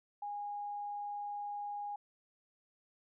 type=tone; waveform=sine; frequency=821 Hz; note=G#5; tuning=20 cents flat; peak=-38 dBFS; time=0.22-1.96 s; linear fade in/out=5 ms; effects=none

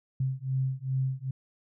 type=beating tone pair; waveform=sine; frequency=130.81 / 133.31 Hz; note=C3 / C3; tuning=0 / +33 cents; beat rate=2.5 Hz; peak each=-30 dBFS; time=0.2-1.31 s; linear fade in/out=5 ms; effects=none

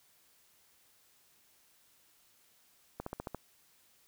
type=slowing click train; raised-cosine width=1 ms; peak=-24 dBFS; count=6; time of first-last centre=3-3.347 s; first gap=64 ms; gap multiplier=1.04; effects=white hiss -67 dBFS RMS until 4.07 s

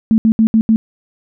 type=tone bursts at uneven times; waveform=sine; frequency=221.9 Hz; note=A3; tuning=15 cents sharp; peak=-7 dBFS; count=5; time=0.11-0.18 / 0.25-0.32 / 0.39-0.47 / 0.54-0.61 / 0.69-0.76 s; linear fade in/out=0 ms; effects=none

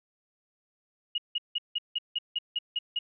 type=tone bursts; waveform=sine; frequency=2881 Hz; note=F#7; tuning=47 cents flat; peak=-26 dBFS; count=10; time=1.15-2.99 s; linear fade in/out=5 ms; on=31 ms; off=170 ms; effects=none

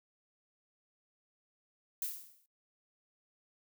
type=noise with exponential decay; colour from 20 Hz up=violet; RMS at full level=-34 dBFS; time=2.02-2.46 s; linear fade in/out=1 ms; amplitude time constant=94 ms; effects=noise-tail reverb RT60 0.1 s tail -18 dB re dry

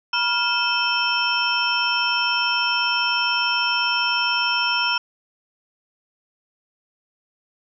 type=tone cluster; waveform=sine; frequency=967 / 1402 / 2609 / 3104 / 5400 Hz; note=B5 / F6 / E7 / G7 / E8; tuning=-37 / +6 / -18 / -18 / +41 cents; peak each=-25 dBFS; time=0.13-4.98 s; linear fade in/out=5 ms; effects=none

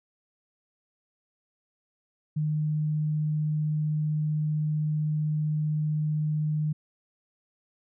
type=tone; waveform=sine; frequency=152.6 Hz; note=D#3; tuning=33 cents flat; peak=-24 dBFS; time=2.36-6.73 s; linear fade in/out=10 ms; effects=none

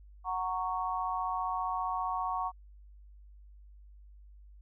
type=chord; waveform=sine; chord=F# major; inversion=none; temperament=just; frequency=740 / 925 / 1110 Hz; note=F#5 / A#5 / C#6; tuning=0 / -14 / +2 cents; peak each=-35 / -36 / -34 dBFS; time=0.24-2.52 s; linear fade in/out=50 ms; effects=added 50 Hz sine -51 dBFS peak until 4.61 s

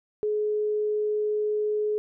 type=tone; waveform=sine; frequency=422.8 Hz; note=G#4; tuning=31 cents sharp; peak=-23 dBFS; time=0.23-1.98 s; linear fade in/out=0 ms; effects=none

